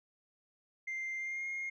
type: tone with pitch glide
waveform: sine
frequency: 2094 to 2137 Hz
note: C7 to C7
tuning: +1 to +36 cents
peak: -34 dBFS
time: 0.87-1.7 s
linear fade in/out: 10 ms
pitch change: +35 cents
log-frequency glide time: 1.18-1.46 s
effects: tanh soft clip ceiling -34 dBFS